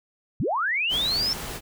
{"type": "linear sweep", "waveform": "sine", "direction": "up", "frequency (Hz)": [82.41, 5410], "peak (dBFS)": -22, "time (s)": [0.4, 1.33], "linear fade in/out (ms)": 0}
{"type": "noise", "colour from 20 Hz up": "pink", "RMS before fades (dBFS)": -34, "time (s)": [0.89, 1.61], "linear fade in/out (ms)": 50}
{"effects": []}